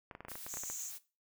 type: clicks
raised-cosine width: 0.5 ms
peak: -30 dBFS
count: 12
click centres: 0.112 / 0.151 / 0.206 / 0.25 / 0.284 / 0.317 / 0.355 / 0.465 / 0.54 / 0.571 / 0.636 / 0.7 s
type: noise with tremolo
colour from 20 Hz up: blue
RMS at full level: -46 dBFS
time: 0.28-0.99 s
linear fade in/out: 20 ms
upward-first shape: triangle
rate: 8 Hz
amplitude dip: 30%
type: band-pass noise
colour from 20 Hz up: pink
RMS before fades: -44 dBFS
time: 0.47-0.93 s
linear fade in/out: 50 ms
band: 6200 to 7600 Hz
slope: 96 dB/octave
effects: noise-tail reverb RT60 0.3 s tail -17 dB re dry